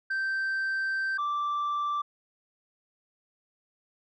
sine tone pair in turn, 1560 / 1171.4 Hz, G6 / D6, -9 / -5 cents, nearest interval perfect fourth, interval 496 cents, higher first, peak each -24 dBFS, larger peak neither, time 0.1-1.18 / 1.18-2.02 s, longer first, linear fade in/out 10 ms, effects tanh soft clip ceiling -26 dBFS

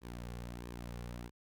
sawtooth tone with flanger, 59.6 Hz, A#1, 39 cents sharp, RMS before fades -45 dBFS, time 0.01-1.31 s, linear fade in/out 50 ms, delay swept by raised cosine 1.4 to 3.2 ms, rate 1.5 Hz, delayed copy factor -0.55, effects none

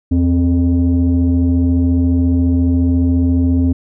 sine tone pair together, 82.41 / 261.6 Hz, E2 / C4, 0 / 0 cents, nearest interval octave + minor sixth, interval 2000 cents, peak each -11 dBFS, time 0.11-3.73 s, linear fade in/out 10 ms, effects tanh soft clip ceiling -7 dBFS

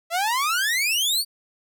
sawtooth exponential sweep, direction up, 652 to 4683 Hz, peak -17 dBFS, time 0.1-1.25 s, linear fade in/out 50 ms, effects none

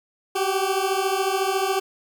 20% pulse beating tone pair, 378.4 / 392.4 Hz, F#4 / G4, +39 / +2 cents, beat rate 14 Hz, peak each -19 dBFS, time 0.35-1.8 s, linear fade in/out 10 ms, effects 9-bit

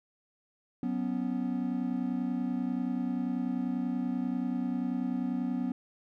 triangle chord, F# suspended fourth, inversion none, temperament equal, 185 / 246.9 / 277.2 Hz, F#3 / B3 / C#4, 0 / 0 / 0 cents, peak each -34 / -29 / -34 dBFS, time 0.83-5.72 s, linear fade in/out 2 ms, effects none

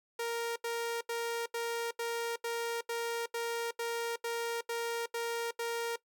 sawtooth tone bursts, 466.2 Hz, A#4, in tune, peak -29 dBFS, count 13, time 0.19-5.96 s, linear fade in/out 5 ms, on 370 ms, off 80 ms, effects noise-tail reverb RT60 0.1 s tail -19 dB re dry

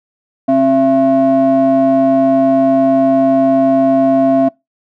triangle ring-modulated tone, 202.9 Hz, G#3, 40 cents flat, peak -3 dBFS, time 0.48-4.49 s, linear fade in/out 10 ms, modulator 470 Hz, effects noise-tail reverb RT60 0.2 s tail -24 dB re dry

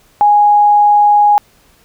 sine tone, 828 Hz, G#5, 5 cents flat, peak -5 dBFS, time 0.21-1.38 s, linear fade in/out 0 ms, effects pink hiss -50 dBFS RMS until 1.84 s

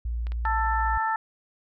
sine tone, 58.27 Hz, A#1, in tune, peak -26 dBFS, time 0.05-0.98 s, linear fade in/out 5 ms
clicks, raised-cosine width 0.3 ms, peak -27 dBFS, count 3, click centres 0.269 / 0.32 / 0.453 s
harmonic tone, 443 Hz, A4, 12 cents sharp, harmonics 2 / 3 / 4, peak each -25 / -29 / -31 dBFS, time 0.45-1.16 s, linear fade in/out 2 ms
effects none

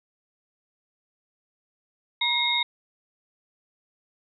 sine tone cluster, 954 / 2141 / 3615 / 3752 Hz, A#5 / C7 / A7 / A#7, +40 / +39 / +46 / +11 cents, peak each -30 / -26 / -33 / -24 dBFS, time 2.21-2.63 s, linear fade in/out 5 ms, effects none

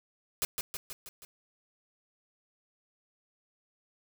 white noise with echo, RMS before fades -30 dBFS, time 0.42-0.45 s, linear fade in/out 0 ms, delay 160 ms, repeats 5, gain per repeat -4 dB, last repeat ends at 1.25 s, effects none

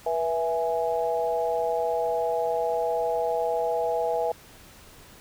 sine chord, E major, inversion second, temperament equal with one note detuned, 486.8 / 659.3 / 830.6 Hz, B4 / E5 / G#5, -25 / 0 / 0 cents, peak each -27 / -27 / -29 dBFS, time 0.06-4.32 s, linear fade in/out 5 ms, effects pink hiss -50 dBFS RMS until 5.2 s

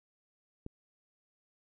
click, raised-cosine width 3 ms, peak -28 dBFS, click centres 0.664 s, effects none

